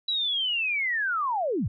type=linear sweep; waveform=sine; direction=down; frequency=3951 to 70.6 Hz; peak=-24 dBFS; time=0.08-1.68 s; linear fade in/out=5 ms; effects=none